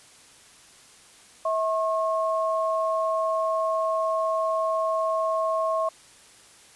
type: tone pair together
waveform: sine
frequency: 647.1 / 1083 Hz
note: E5 / C#6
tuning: -32 / -41 cents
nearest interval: major sixth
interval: 891 cents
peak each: -24 / -26 dBFS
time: 1.45-5.89 s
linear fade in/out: 5 ms
effects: white hiss -52 dBFS RMS until 6.75 s + resampled to 24000 Hz